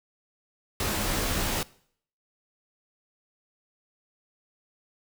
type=noise with comb filter; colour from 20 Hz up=pink; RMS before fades=-28 dBFS; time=0.8-1.63 s; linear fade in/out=2 ms; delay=17 ms; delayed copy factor=-0.75; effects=noise-tail reverb RT60 0.6 s tail -21 dB re dry